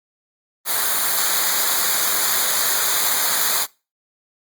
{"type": "noise with comb filter", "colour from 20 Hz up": "white", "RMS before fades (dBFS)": -19, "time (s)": [0.65, 3.67], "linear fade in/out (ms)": 50, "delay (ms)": 0.36, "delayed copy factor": -0.8, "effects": ["noise-tail reverb RT60 0.3 s tail -23 dB re dry", "Opus 32 kbps"]}